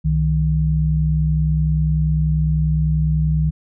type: tone pair together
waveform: sine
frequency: 65.4 / 155.56 Hz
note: C2 / D#3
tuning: 0 / 0 cents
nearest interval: octave + minor third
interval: 1500 cents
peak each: -19 / -16 dBFS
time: 0.04-3.51 s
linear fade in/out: 20 ms
effects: none